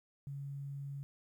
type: tone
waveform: sine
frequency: 140 Hz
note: C#3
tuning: 18 cents sharp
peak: -40 dBFS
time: 0.27-1.03 s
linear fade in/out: 0 ms
effects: 12-bit